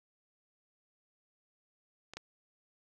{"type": "clicks", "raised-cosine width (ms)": 0.2, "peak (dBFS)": [-28, -24], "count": 2, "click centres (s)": [2.136, 2.17], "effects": []}